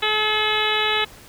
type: harmonic tone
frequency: 428.5 Hz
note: A4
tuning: 46 cents flat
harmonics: 1 / 2 / 3 / 4 / 5 / 6 / 7 / 8 / 9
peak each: -27 / -27 / -27 / -27 / -27 / -27 / -27 / -27 / -27 dBFS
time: 0.02-1.05 s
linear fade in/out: 10 ms
effects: pink hiss -45 dBFS RMS until 1.28 s